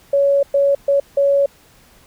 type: tone bursts at uneven times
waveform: sine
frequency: 560 Hz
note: C#5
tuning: 18 cents sharp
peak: -11 dBFS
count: 4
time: 0.13-0.43 / 0.54-0.75 / 0.88-1 / 1.17-1.46 s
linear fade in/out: 5 ms
effects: pink hiss -50 dBFS RMS until 2.06 s